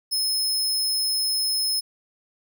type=tone; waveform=sawtooth; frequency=5180 Hz; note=E8; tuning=31 cents flat; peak=-19 dBFS; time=0.11-1.81 s; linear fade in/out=20 ms; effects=none